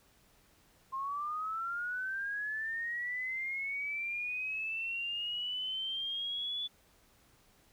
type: linear sweep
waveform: sine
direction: up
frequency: 1053 to 3464 Hz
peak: -34 dBFS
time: 0.92-6.68 s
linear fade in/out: 20 ms
effects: pink hiss -66 dBFS RMS until 7.72 s